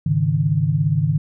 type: chord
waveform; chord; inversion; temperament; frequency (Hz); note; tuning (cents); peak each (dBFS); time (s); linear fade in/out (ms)
sine; Ab suspended fourth; none; just; 103.83 / 138.43 / 155.74; Ab2 / Db3 / Eb3; 0 / -2 / +2; -23 / -20 / -18; 0.06-1.18; 5
effects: none